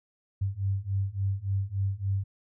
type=beating tone pair; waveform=sine; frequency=96.1 / 99.6 Hz; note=G2 / G2; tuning=-34 / +28 cents; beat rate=3.5 Hz; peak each=-30 / -29 dBFS; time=0.41-2.24 s; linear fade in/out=10 ms; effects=none